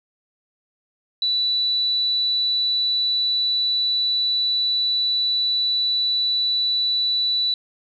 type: tone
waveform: sine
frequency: 3960 Hz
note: B7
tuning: 4 cents sharp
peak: -18 dBFS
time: 1.22-7.54 s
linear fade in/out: 2 ms
effects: 10-bit